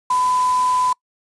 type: tone in noise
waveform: sine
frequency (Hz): 1004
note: B5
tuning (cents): +28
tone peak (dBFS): -15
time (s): 0.1-0.93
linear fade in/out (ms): 5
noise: white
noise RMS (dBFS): -32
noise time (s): 0.1-0.93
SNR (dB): +14
effects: noise-tail reverb RT60 0.1 s tail -26 dB re dry + resampled to 22050 Hz